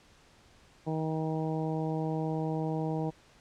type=harmonic tone; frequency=158.3 Hz; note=D#3; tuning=30 cents sharp; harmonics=1 / 2 / 3 / 4 / 5 / 6; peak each=-32 / -35 / -37 / -41 / -40 / -45 dBFS; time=0.86-3.11 s; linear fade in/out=20 ms; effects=pink hiss -60 dBFS RMS until 3.4 s + low-pass 7000 Hz 12 dB/octave